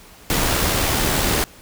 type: noise with amplitude modulation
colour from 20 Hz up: pink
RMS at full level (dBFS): -18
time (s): 0.3-1.44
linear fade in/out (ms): 0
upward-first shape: sine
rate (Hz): 76.4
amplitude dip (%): 30
effects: pink hiss -45 dBFS RMS until 1.61 s